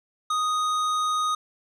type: tone with hard clipping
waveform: sine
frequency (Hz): 1244.5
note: D#6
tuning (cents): 0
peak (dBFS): -24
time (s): 0.3-1.35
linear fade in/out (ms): 5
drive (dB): 12
effects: none